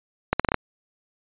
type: accelerating click train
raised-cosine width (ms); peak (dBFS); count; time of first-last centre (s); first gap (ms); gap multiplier
0.5; -4; 6; 0.33-0.543; 66; 0.78
effects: resampled to 8000 Hz